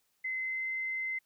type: tone with pitch glide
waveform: sine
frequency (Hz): 2052 to 2065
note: C7 to C7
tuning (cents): -34 to -23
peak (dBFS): -32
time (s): 0.24-1.19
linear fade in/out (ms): 10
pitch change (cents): +11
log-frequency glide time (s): 0.36-0.66
effects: white hiss -75 dBFS RMS until 1.25 s

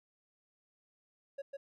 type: tone with echo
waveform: triangle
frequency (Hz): 554.4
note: C#5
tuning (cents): 0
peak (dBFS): -36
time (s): 1.38-1.42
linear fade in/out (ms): 10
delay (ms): 150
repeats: 1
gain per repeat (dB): -2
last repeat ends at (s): 1.57
effects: none

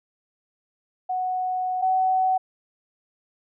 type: tone pair in turn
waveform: sine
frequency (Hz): 739 / 751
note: F#5 / F#5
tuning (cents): -2 / +26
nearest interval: unison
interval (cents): 28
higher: second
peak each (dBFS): -23 / -18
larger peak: second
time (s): 1.09-1.82 / 1.82-2.38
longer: first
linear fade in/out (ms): 10
effects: none

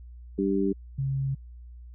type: harmonic tone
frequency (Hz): 98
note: G2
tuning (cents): 0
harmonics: 2 / 3 / 4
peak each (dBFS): -27 / -27 / -27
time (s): 0.38-0.73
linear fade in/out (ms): 10
type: tone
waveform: sine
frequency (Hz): 135.8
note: C#3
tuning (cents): -35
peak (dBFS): -25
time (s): 0.98-1.35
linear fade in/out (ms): 10
effects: added 60 Hz sine -42 dBFS peak until 1.94 s

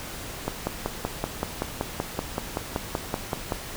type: click train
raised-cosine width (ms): 1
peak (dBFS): -11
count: 17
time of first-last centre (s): 0.48-3.522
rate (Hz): 5.26
effects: pink hiss -37 dBFS RMS until 3.76 s

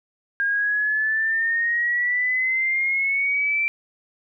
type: exponential sweep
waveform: sine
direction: up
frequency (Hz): 1614 to 2349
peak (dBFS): -19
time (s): 0.4-3.68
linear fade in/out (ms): 0
effects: none

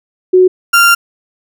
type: tone pair in turn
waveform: sine / 35% pulse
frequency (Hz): 368.7 / 1388.6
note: F#4 / F6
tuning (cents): -6 / -10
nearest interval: octave + major seventh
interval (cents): 2296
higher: second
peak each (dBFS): -3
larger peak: neither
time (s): 0.33-0.48 / 0.73-0.95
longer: second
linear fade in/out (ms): 10
effects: none

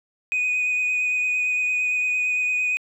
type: tone with vibrato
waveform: sine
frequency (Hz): 2489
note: D#7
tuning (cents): 0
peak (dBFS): -18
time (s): 0.32-2.77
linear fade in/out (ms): 0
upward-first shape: triangle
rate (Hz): 8.8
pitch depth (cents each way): 19
effects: tanh soft clip ceiling -18 dBFS + 10-bit

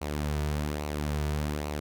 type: tone with flanger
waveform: sawtooth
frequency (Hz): 74.4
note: D2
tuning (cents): +23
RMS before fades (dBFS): -31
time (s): 0.01-1.8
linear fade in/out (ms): 10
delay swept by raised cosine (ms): 0.58 to 3.78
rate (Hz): 1.2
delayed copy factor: -0.5
effects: none

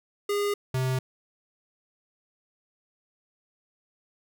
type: tone pair in turn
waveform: square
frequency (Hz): 408.4 / 129.79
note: G#4 / C3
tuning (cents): -29 / -14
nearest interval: octave + minor sixth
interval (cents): 1985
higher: first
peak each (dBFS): -25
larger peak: neither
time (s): 0.29-0.54 / 0.74-0.99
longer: neither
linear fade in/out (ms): 5
effects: none

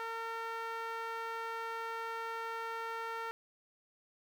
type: tone with band-pass filter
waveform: sawtooth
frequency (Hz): 455.5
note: A#4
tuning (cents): -40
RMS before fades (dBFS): -40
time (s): 0-3.31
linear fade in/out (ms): 0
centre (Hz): 1300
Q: 1.6
effects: 10-bit

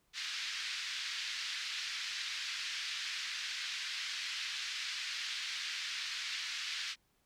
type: band-pass noise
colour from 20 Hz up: white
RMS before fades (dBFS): -40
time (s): 0.13-6.96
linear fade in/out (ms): 50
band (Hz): 1600 to 4900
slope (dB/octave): 24
effects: pink hiss -75 dBFS RMS until 7.25 s

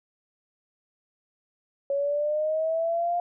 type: linear sweep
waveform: sine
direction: up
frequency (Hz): 554.4 to 704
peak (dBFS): -23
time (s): 1.9-3.2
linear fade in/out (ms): 2
effects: none

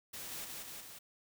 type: noise with echo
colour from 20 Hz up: white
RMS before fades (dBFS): -45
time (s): 0.13-0.45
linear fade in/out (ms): 10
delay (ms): 180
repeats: 3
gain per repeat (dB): -2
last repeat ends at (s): 0.99
effects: none

